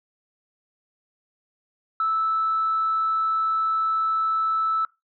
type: tone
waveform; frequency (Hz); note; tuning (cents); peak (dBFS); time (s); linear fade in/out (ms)
sine; 1313; E6; -7; -19; 2-4.85; 2
effects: noise-tail reverb RT60 0.2 s tail -21 dB re dry + tanh soft clip ceiling -15 dBFS